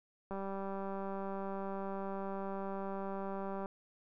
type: click train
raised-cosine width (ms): 1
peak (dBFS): -28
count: 654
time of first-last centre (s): 0.31-3.659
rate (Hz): 195
effects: none